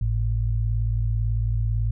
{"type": "tone pair together", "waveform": "sine", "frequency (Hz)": [51.91, 110], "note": ["G#1", "A2"], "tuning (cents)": [0, 0], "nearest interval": "octave + minor second", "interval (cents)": 1300, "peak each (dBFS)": -23, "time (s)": [0.01, 1.91], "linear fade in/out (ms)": 5, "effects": []}